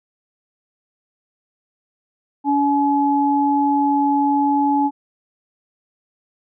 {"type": "tone pair together", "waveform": "sine", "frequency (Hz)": [284, 851], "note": ["C#4", "G#5"], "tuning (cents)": [42, 42], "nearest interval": "octave + perfect fifth", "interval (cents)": 1900, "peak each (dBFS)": -17, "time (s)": [2.44, 4.91], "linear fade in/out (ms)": 50, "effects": []}